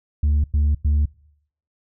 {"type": "tone bursts", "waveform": "sine", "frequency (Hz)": 73.8, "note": "D2", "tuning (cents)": 9, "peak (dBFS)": -12, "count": 3, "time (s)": [0.23, 1.056], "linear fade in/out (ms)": 5, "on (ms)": 210, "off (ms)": 98, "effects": ["noise-tail reverb RT60 0.7 s tail -25 dB re dry", "tanh soft clip ceiling -14 dBFS"]}